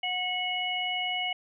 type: harmonic tone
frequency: 731 Hz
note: F#5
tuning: 21 cents flat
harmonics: 1 / 3 / 4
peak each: -34 / -32 / -31 dBFS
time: 0.03-1.33 s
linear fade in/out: 5 ms
effects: none